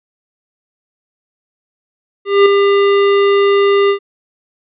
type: tone with ADSR envelope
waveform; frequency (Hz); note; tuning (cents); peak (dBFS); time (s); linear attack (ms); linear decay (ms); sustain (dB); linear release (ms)
square; 400; G4; +35; -4; 2.25-3.99; 210; 3; -5; 93
effects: resampled to 8000 Hz